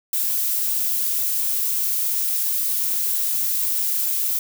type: noise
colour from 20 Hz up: violet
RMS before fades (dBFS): -22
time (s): 0.13-4.39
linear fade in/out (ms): 2
effects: none